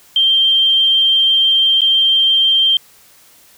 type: tone with dropouts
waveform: sine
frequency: 3157 Hz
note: G7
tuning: 12 cents sharp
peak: -9 dBFS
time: 0.16-2.77 s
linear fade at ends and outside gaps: 2 ms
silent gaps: 1.808-1.817 s
effects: white hiss -47 dBFS RMS until 3.57 s